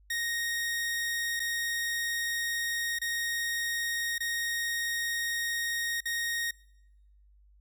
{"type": "tone with dropouts", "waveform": "sawtooth", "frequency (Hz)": 1864.7, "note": "A#6", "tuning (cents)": 0, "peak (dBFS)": -26, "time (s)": [0.1, 6.51], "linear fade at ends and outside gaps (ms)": 5, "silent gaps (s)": [[1.396, 1.4], [2.988, 3.015], [4.182, 4.204], [6.006, 6.055]], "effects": ["noise-tail reverb RT60 1.0 s tail -25 dB re dry", "added 50 Hz sine -57 dBFS peak until 7.6 s"]}